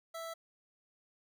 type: tone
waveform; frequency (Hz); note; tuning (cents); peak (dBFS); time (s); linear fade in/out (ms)
25% pulse; 659.3; E5; 0; -37; 0.14-0.34; 10
effects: none